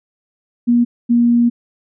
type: tone pair in turn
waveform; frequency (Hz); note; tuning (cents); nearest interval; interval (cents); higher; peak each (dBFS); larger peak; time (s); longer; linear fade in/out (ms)
sine; 239.1 / 237.6; A#3 / A#3; +44 / +33; unison; 11; first; -9; neither; 0.67-0.85 / 1.09-1.5; second; 20
effects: none